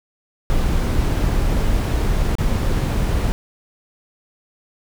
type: noise with dropouts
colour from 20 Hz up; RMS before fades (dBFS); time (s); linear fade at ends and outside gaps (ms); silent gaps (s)
brown; -18; 0.5-3.32; 0; 2.353-2.384
effects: none